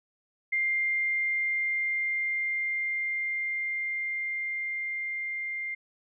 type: tone with level ramp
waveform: sine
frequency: 2100 Hz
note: C7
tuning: 6 cents sharp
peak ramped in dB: -24 to -31 dBFS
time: 0.52-5.75 s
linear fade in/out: 10 ms
effects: none